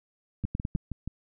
two click trains, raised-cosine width 5 ms, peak -17 / -21 dBFS, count 4 / 5, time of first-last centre 0.45-0.752 / 0.44-1.076 s, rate 9.93 / 6.29 Hz, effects none

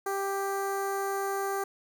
15% pulse tone with notch filter, 393.1 Hz, G4, 5 cents sharp, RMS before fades -31 dBFS, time 0.06-1.64 s, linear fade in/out 5 ms, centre 3400 Hz, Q 0.58, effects none

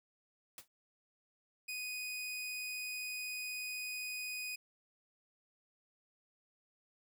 white noise with exponential decay, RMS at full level -45 dBFS, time 0.58-0.68 s, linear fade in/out 1 ms, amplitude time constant 21 ms
sawtooth tone, 2489 Hz, D#7, in tune, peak -36 dBFS, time 1.68-4.56 s, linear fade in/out 10 ms
effects none

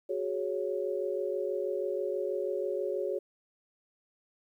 sine chord, F# suspended second, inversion none, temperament just, 370 / 416.2 / 555 Hz, F#4 / G#4 / C#5, 0 / +4 / +2 cents, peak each -34 dBFS, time 0.09-3.19 s, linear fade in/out 10 ms, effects 11-bit

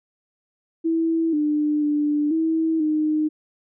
sine tone with pitch steps, 327.5 / 299.2 / 295.7 / 322.6 / 307.2 Hz, E4 / D4 / D4 / E4 / D#4, -11 / +32 / +12 / -37 / -22 cents, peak -18 dBFS, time 0.84-3.29 s, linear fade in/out 20 ms, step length 490 ms, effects none

